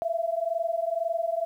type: tone pair together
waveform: sine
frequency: 657 / 679 Hz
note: E5 / F5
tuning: -6 / -49 cents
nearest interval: minor second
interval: 57 cents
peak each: -28 dBFS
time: 0.02-1.45 s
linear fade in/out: 0 ms
effects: 10-bit